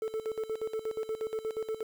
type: tone with tremolo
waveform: triangle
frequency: 440 Hz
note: A4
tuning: in tune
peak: -28 dBFS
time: 0.02-1.83 s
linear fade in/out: 2 ms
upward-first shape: square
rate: 8.4 Hz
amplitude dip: 80%
effects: 9-bit